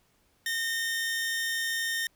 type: tone pair together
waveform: sawtooth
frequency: 1833 / 3083 Hz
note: A#6 / G7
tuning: -30 / -29 cents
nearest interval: major sixth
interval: 901 cents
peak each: -25 / -37 dBFS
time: 0.46-2.07 s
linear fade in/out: 2 ms
effects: pink hiss -68 dBFS RMS until 2.15 s